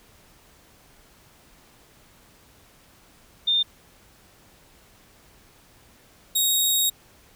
sine / 15% pulse tone pair in turn, 3619 / 3766 Hz, A7 / A#7, +48 / +17 cents, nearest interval minor second, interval 69 cents, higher second, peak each -18 / -12 dBFS, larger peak second, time 3.47-3.63 / 6.35-6.9 s, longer second, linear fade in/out 10 ms, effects pink hiss -55 dBFS RMS until 7.35 s

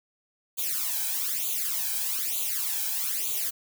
blue noise with flanger, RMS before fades -29 dBFS, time 0.57-3.51 s, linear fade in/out 20 ms, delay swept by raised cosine 0.28 to 1.28 ms, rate 1.1 Hz, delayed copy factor +1, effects none

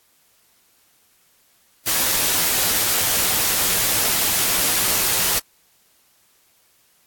white noise with comb filter, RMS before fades -19 dBFS, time 1.86-5.4 s, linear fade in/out 20 ms, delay 14 ms, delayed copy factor -0.5, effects white hiss -59 dBFS RMS until 7.06 s + AAC 64 kbps

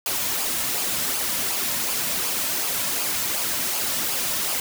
white noise with flanger, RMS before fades -25 dBFS, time 0.06-4.6 s, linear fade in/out 2 ms, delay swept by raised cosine 0.51 to 2.61 ms, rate 2.7 Hz, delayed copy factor -0.5, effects none

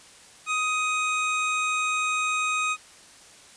square tone pair together, 1251 / 2506 Hz, D#6 / D#7, +9 / +12 cents, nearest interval octave, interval 1203 cents, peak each -27 dBFS, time 0.46-2.77 s, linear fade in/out 50 ms, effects white hiss -50 dBFS RMS until 3.56 s + resampled to 22050 Hz

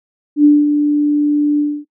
sine tone with ADSR envelope, 294.3 Hz, D4, 4 cents sharp, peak -3 dBFS, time 0.36-1.85 s, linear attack 87 ms, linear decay 210 ms, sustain -7 dB, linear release 260 ms, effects noise-tail reverb RT60 0.1 s tail -22 dB re dry

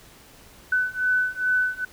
sine beating tone pair, 1501 / 1503.4 Hz, F#6 / F#6, +24 / +27 cents, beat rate 2.4 Hz, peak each -24 / -23 dBFS, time 0.72-1.85 s, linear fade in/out 5 ms, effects pink hiss -50 dBFS RMS until 1.92 s

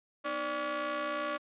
sawtooth ring-modulated tone, 277.2 Hz, C#4, in tune, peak -25 dBFS, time 0.24-1.38 s, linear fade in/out 20 ms, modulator 863 Hz, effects high-pass 150 Hz 12 dB/octave + resampled to 8000 Hz

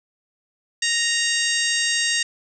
harmonic tone, 932.3 Hz, A#5, in tune, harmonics 2 / 3 / 4 / 5 / 6 / 7 / 8 / 9, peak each -24 / -26 / -27 / -28 / -29 / -29 / -30 / -31 dBFS, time 0.82-2.23 s, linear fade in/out 5 ms, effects none

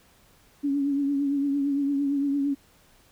sine tone with vibrato, 281.1 Hz, C#4, 24 cents sharp, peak -22 dBFS, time 0.63-2.55 s, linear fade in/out 20 ms, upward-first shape triangle, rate 8.8 Hz, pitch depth 50 cents each way, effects pink hiss -59 dBFS RMS until 3.11 s

